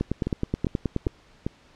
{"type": "two click trains", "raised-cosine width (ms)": 3, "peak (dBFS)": [-11, -13], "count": [11, 4], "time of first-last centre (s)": [[0.01, 1.069], [0.27, 1.465]], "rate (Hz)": [9.44, 2.51], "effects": ["pink hiss -56 dBFS RMS until 1.75 s", "low-pass 5000 Hz 12 dB/octave"]}